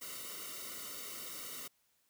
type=noise with comb filter; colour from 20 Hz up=white; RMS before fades=-45 dBFS; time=0.01-1.68 s; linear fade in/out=10 ms; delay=1.2 ms; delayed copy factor=-0.95; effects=white hiss -75 dBFS RMS until 2.09 s